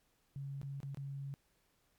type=tone with dropouts; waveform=sine; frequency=138.59 Hz; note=C#3; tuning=in tune; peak=-40 dBFS; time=0.36-1.34 s; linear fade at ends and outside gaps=0 ms; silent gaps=0.615-0.631 / 0.803-0.831 / 0.946-0.972 s; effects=pink hiss -75 dBFS RMS until 1.98 s + MP3 96 kbps